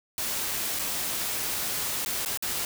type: noise with dropouts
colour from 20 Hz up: white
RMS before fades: -30 dBFS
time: 0.18-2.65 s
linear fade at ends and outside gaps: 1 ms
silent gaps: 0.789-0.793 / 2.049-2.06 / 2.25-2.259 / 2.374-2.424 s
effects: none